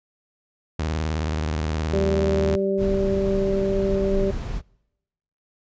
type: tone with vibrato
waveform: sawtooth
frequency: 77.78 Hz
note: D#2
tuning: in tune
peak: -19 dBFS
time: 0.79-2.56 s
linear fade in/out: 5 ms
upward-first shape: square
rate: 19 Hz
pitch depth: 130 cents each way
type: harmonic tone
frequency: 195.1 Hz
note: G3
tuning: 8 cents flat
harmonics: 1 / 2 / 3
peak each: -26 / -22 / -26 dBFS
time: 1.93-4.31 s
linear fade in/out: 5 ms
type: noise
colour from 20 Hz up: brown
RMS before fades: -28 dBFS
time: 2.77-4.62 s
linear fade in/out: 50 ms
effects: noise-tail reverb RT60 0.9 s tail -26 dB re dry + resampled to 16000 Hz